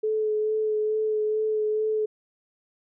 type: tone with vibrato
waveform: sine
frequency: 430.6 Hz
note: A4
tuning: 37 cents flat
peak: -22 dBFS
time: 0.03-2.06 s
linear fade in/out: 10 ms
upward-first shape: sine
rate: 2.3 Hz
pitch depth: 16 cents each way
effects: none